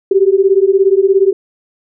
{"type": "beating tone pair", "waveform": "sine", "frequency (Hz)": [380, 397], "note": ["F#4", "G4"], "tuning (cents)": [46, 22], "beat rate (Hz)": 17, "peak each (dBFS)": -10, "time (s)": [0.11, 1.33], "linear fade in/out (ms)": 5, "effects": []}